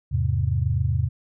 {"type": "chord", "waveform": "sine", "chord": "E augmented", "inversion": "none", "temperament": "equal", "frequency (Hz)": [82.41, 103.83, 130.81], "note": ["E2", "G#2", "B#2"], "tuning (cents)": [0, 0, 0], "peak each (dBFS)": -24, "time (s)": [0.11, 1.09], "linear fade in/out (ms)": 20, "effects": []}